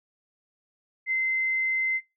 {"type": "tone", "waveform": "sine", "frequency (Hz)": 2068, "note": "C7", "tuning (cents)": -21, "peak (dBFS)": -23, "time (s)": [1.06, 2.01], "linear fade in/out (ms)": 50, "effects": ["noise-tail reverb RT60 0.2 s tail -21 dB re dry"]}